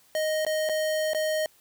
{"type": "tone with dropouts", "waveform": "square", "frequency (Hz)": 622.3, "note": "D#5", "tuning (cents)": 0, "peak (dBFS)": -25, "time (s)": [0.15, 1.46], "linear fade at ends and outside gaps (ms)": 1, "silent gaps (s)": [[0.45, 0.465], [0.69, 0.695], [1.134, 1.147]], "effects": ["white hiss -60 dBFS RMS until 1.6 s"]}